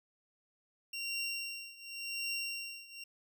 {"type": "tone with tremolo", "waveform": "25% pulse", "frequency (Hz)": 2758, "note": "F7", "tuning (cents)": -22, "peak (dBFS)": -30, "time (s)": [0.93, 3.04], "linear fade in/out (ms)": 5, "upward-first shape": "triangle", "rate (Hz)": 0.9, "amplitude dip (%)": 90, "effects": []}